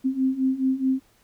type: beating tone pair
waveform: sine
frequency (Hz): 260 / 264.7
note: C4 / C4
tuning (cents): -11 / +20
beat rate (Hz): 4.7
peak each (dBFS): -25 / -22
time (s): 0.04-1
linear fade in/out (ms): 20
effects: pink hiss -61 dBFS RMS until 1.23 s